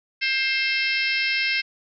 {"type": "harmonic tone with a mistuned harmonic", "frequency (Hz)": 529, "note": "C5", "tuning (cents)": 19, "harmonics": [3, 4, 5, 6, 7, 8, 9, 10], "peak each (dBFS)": [-30, -24, -26, -32, -36, -34, -34, -31], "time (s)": [0.21, 1.62], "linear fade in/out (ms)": 20, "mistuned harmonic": 7, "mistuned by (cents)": 47, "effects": []}